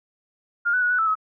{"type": "tone with pitch steps", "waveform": "sine", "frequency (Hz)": [1410, 1491, 1459, 1481, 1318, 1280], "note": ["F6", "F#6", "F#6", "F#6", "E6", "D#6"], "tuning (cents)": [16, 13, -25, 1, -1, 49], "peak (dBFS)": -18, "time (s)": [0.65, 1.154], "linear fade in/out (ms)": 20, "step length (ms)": 84, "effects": []}